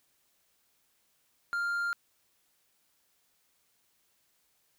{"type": "tone", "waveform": "triangle", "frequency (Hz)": 1398, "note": "F6", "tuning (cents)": 1, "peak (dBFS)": -27, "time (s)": [1.53, 1.93], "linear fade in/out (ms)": 0, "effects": ["white hiss -72 dBFS RMS until 4.78 s"]}